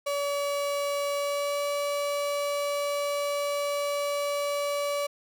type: tone with pitch glide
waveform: 35% pulse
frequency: 570 to 574.6 Hz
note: C#5 to D5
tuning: +48 to -38 cents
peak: -25 dBFS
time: 0.06-5.07 s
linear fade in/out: 10 ms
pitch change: +14 cents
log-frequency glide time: 1.15-1.62 s
effects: none